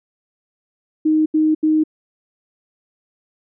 sine tone bursts, 311.1 Hz, D#4, in tune, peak -12 dBFS, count 3, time 1.05-1.838 s, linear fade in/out 10 ms, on 210 ms, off 79 ms, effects none

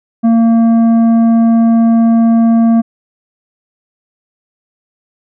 sine tone with tanh clipping, 228.9 Hz, A#3, 31 cents flat, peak -7 dBFS, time 0.23-2.82 s, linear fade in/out 20 ms, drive 8 dB, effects none

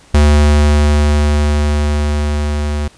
square tone with level ramp, 74 Hz, D2, 14 cents sharp, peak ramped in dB -6 to -16 dBFS, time 0.14-2.88 s, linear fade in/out 5 ms, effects pink hiss -45 dBFS RMS until 2.97 s + resampled to 22050 Hz

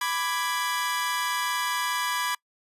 sawtooth chord, G# diminished, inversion first, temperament equal with one note detuned, 991.8 / 1174.7 / 1661.2 Hz, B5 / D6 / G#6, +7 / 0 / 0 cents, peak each -25 / -28 / -27 dBFS, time 0.01-2.35 s, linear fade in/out 5 ms, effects noise-tail reverb RT60 0.1 s tail -25 dB re dry + resampled to 32000 Hz

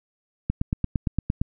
click train, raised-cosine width 5 ms, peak -10 dBFS, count 9, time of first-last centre 0.5-1.415 s, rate 8.74 Hz, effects none

